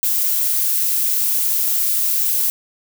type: noise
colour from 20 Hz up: violet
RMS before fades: -18 dBFS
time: 0.03-2.5 s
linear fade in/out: 0 ms
effects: none